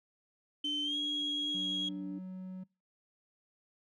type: tone with pitch glide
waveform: sine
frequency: 3082 to 3303 Hz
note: G7 to G#7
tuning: -30 to -10 cents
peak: -31 dBFS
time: 0.64-1.89 s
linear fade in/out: 5 ms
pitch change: +120 cents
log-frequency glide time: 0.83-0.96 s
type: tone with vibrato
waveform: sine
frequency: 293 Hz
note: D4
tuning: 4 cents flat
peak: -38 dBFS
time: 0.64-2.19 s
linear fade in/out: 10 ms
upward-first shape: triangle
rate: 2.6 Hz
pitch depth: 9 cents each way
type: tone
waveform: triangle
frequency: 186 Hz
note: F#3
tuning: 9 cents sharp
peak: -38 dBFS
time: 1.54-2.64 s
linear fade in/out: 10 ms
effects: noise-tail reverb RT60 0.3 s tail -26 dB re dry + tanh soft clip ceiling -27 dBFS